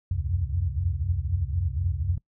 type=tone cluster; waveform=sine; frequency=67.5 / 79.6 / 88.6 / 92.6 / 131.3 Hz; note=C#2 / D#2 / F2 / F#2 / C3; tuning=-45 / +40 / +25 / +2 / +6 cents; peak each=-31 / -31 / -29 / -29 / -36 dBFS; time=0.11-2.18 s; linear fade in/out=5 ms; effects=noise-tail reverb RT60 0.1 s tail -24 dB re dry

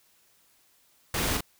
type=noise with echo; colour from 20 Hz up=pink; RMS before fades=-29 dBFS; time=1.14-1.37 s; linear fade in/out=2 ms; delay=38 ms; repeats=1; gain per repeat=-3 dB; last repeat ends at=1.408 s; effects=white hiss -64 dBFS RMS until 1.59 s

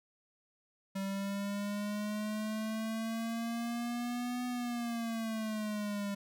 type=exponential two-way sweep; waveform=square; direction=up then down; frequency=193.7 to 248 to 199.7 Hz; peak=-35 dBFS; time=0.95-6.15 s; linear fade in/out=10 ms; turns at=4.46 s; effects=none

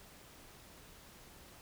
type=silence; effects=pink hiss -57 dBFS RMS until 1.61 s

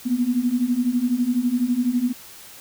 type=beating tone pair; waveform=sine; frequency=237.6 / 249.6 Hz; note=A#3 / B3; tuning=+33 / +19 cents; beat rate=12 Hz; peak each=-23 / -20 dBFS; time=0.05-2.13 s; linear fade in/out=20 ms; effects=white hiss -43 dBFS RMS until 2.6 s

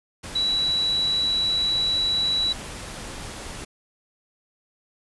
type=tone in noise; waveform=sine; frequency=3928 Hz; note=B7; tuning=10 cents flat; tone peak=-20 dBFS; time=0.35-2.53 s; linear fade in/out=10 ms; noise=pink; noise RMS=-36 dBFS; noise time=0.23-3.65 s; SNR=+13 dB; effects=resampled to 24000 Hz

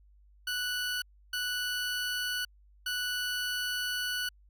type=tone bursts at uneven times; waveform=20% pulse; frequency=1480 Hz; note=F#6; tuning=in tune; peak=-26 dBFS; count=3; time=0.47-1.02 / 1.33-2.45 / 2.86-4.29 s; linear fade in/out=5 ms; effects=added 50 Hz sine -57 dBFS peak until 4.49 s

